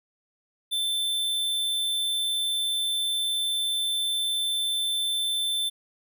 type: tone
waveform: square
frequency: 3541 Hz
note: A7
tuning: 10 cents sharp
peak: -25 dBFS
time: 0.71-5.7 s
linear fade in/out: 20 ms
effects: none